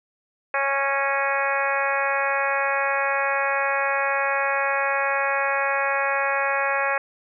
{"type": "harmonic tone with a mistuned harmonic", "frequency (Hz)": 276.1, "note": "C#4", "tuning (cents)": -7, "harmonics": [2, 3, 4, 5, 6, 7, 8, 9], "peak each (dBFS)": [-27, -28, -28, -30, -27, -30, -31, -31], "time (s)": [0.54, 6.98], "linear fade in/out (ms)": 2, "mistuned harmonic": 7, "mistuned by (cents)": -17, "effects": []}